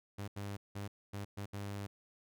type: tone bursts at uneven times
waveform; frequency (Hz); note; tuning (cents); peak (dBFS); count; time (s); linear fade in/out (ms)
sawtooth; 100.8; G2; +49; -36; 6; 0.18-0.28 / 0.36-0.57 / 0.75-0.88 / 1.13-1.25 / 1.37-1.46 / 1.53-1.87; 10
effects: none